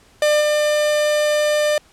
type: tone with level steps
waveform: 45% pulse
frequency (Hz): 599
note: D5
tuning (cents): +34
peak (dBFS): -13 / -15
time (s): 0.22-1.78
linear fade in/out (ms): 2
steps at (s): 0.4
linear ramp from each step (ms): 20
effects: pink hiss -52 dBFS RMS until 1.92 s + low-pass 10000 Hz 12 dB/octave

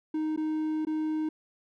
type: tone with dropouts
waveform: triangle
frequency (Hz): 311.1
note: D#4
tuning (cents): 0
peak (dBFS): -25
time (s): 0.14-1.29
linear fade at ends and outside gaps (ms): 5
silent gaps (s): 0.363-0.374 / 0.851-0.869
effects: none

